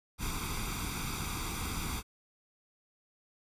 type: noise with comb filter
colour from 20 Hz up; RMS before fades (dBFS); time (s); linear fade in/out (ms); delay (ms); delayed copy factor
pink; -36; 0.18-2.03; 50; 0.84; +0.8
effects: resampled to 32000 Hz